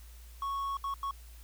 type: tone bursts at uneven times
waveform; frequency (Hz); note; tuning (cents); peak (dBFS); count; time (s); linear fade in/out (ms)
triangle; 1106; C#6; -4; -30; 3; 0.42-0.77 / 0.84-0.94 / 1.03-1.11; 2
effects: added 58 Hz sine -48 dBFS peak until 1.43 s + white hiss -59 dBFS RMS until 1.43 s